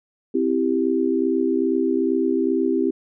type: chord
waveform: sine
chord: C major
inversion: none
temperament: equal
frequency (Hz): 261.6 / 329.6 / 392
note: C4 / E4 / G4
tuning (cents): 0 / 0 / 0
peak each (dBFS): -22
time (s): 0.34-2.91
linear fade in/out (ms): 10
effects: none